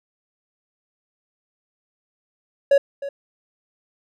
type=tone with echo; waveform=triangle; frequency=559 Hz; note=C#5; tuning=14 cents sharp; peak=-9 dBFS; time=2.71-2.78 s; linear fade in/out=5 ms; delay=310 ms; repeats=1; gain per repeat=-15 dB; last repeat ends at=3.09 s; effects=none